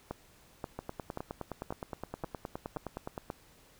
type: two click trains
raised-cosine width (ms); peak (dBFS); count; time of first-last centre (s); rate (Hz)
1; -23 / -22; 24 / 7; 0.79-3.178 / 0.11-3.301; 9.63 / 1.88
effects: pink hiss -61 dBFS RMS until 3.79 s